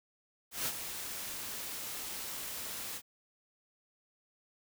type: noise with ADSR envelope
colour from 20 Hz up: white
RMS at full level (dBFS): -33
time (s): 0.51-3.02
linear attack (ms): 150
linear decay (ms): 58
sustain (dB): -8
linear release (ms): 59
effects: none